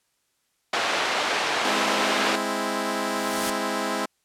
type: band-pass noise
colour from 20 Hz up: pink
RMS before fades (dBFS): -25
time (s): 0.73-2.36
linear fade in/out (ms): 5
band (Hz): 550 to 4100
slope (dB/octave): 12
type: chord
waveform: 10% pulse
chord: Ab augmented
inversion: none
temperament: equal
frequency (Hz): 207.7 / 261.6 / 329.6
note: Ab3 / C4 / E4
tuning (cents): 0 / 0 / 0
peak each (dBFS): -21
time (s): 1.64-4.06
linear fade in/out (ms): 10
type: noise with exponential growth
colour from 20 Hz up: white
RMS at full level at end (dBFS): -26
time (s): 2.62-3.5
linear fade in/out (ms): 2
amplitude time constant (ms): 190
effects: white hiss -71 dBFS RMS until 4.24 s + low-pass 11000 Hz 12 dB/octave